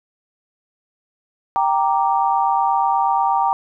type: chord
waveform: sine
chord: G minor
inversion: none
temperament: equal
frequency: 784 / 932.3 / 1174.7 Hz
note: G5 / Bb5 / D6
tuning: 0 / 0 / 0 cents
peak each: -18 / -18 / -23 dBFS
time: 1.56-3.53 s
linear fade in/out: 0 ms
effects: none